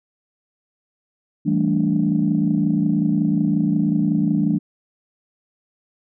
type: tone cluster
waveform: sine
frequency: 164.7 / 195.8 / 221.3 / 291.3 Hz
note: E3 / G3 / A3 / D4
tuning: -1 / -2 / +10 / -14 cents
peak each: -21 dBFS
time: 1.45-4.59 s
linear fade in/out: 20 ms
effects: tanh soft clip ceiling -7 dBFS